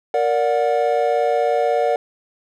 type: chord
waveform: triangle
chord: Bb augmented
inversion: none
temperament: just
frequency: 466.2 / 582.7 / 728.4 Hz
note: Bb4 / D5 / F#5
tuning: 0 / -14 / -27 cents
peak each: -18 dBFS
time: 0.14-1.96 s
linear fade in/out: 2 ms
effects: none